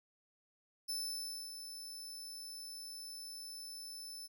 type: tone with ADSR envelope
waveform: sawtooth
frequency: 5274 Hz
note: E8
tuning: in tune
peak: -34 dBFS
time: 0.88-4.28 s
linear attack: 16 ms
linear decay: 610 ms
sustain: -9 dB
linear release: 25 ms
effects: none